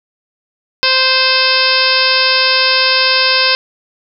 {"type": "harmonic tone with a mistuned harmonic", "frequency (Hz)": 521, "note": "C5", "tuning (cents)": -7, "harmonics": [1, 2, 3, 4, 5, 6, 7, 8, 9, 10], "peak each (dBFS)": [-20, -19, -18, -22, -16, -21, -20, -20, -17, -16], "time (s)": [0.83, 3.55], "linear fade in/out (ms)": 0, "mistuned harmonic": 10, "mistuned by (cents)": -18, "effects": []}